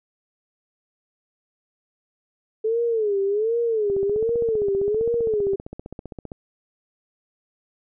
sine tone with vibrato, 430 Hz, A4, 40 cents flat, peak -19 dBFS, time 2.64-5.56 s, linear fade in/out 10 ms, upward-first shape sine, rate 1.3 Hz, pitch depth 160 cents each way
click train, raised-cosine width 2 ms, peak -21 dBFS, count 38, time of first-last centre 3.9-6.318 s, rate 15.3 Hz
effects none

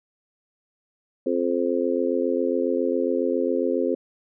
harmonic tone, 87.31 Hz, F2, in tune, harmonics 3 / 4 / 5 / 6, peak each -26 / -26 / -26 / -26 dBFS, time 1.26-3.95 s, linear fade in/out 5 ms, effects none

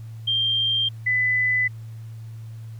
sine tone pair in turn, 3178 / 2002 Hz, G7 / B6, +23 / +23 cents, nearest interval minor sixth, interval 800 cents, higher first, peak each -19 / -18 dBFS, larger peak second, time 0.27-0.89 / 1.06-1.68 s, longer neither, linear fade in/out 10 ms, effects added 112 Hz sine -34 dBFS peak until 2.79 s + pink hiss -57 dBFS RMS until 2.79 s

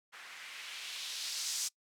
violet noise with low-pass filter sweep, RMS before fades -41 dBFS, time 0.12-1.69 s, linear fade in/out 20 ms, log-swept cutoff 1600 to 6400 Hz, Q 1.5, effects noise-tail reverb RT60 0.1 s tail -23 dB re dry

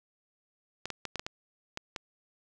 clicks, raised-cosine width 0.2 ms, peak -18 dBFS, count 8, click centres 0.856 / 0.903 / 1.053 / 1.157 / 1.195 / 1.265 / 1.774 / 1.962 s, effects none

